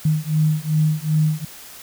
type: beating tone pair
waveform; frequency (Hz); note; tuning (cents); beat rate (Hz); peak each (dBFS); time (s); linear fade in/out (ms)
sine; 153.5 / 156.1; D#3 / D#3; -23 / +6; 2.6; -19; 0.05-1.45; 5
effects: white hiss -40 dBFS RMS until 1.82 s